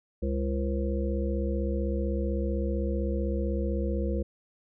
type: harmonic tone with a mistuned harmonic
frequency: 68.2 Hz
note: C#2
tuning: 28 cents flat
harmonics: 1 / 3 / 5 / 7 / 8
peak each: -28 / -33 / -35 / -36 / -37 dBFS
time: 0.22-4.23 s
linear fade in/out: 10 ms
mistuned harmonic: 8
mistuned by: -40 cents
effects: none